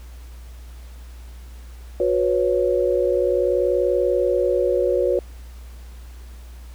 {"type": "chord", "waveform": "sine", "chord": "F# suspended fourth", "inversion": "none", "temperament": "equal with one note detuned", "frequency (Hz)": [364.3, 493.9, 554.4], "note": ["F#4", "B4", "C#5"], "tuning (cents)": [-27, 0, 0], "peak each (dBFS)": -21, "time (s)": [2, 5.19], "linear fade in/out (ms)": 2, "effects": ["added 60 Hz sine -36 dBFS peak until 6.74 s", "pink hiss -51 dBFS RMS until 6.74 s"]}